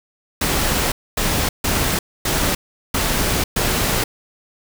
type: noise bursts at uneven times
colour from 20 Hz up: pink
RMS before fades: -19 dBFS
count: 6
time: 0.41-0.92 / 1.17-1.49 / 1.64-1.99 / 2.25-2.55 / 2.94-3.44 / 3.56-4.04 s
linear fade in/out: 5 ms
effects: none